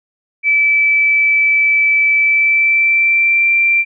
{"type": "tone with pitch glide", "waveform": "sine", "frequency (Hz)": [2311, 2358], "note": ["D7", "D7"], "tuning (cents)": [-28, 6], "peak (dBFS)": -9, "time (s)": [0.43, 3.85], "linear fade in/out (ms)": 50, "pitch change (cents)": 34, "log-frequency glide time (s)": [2.17, 3.52], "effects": []}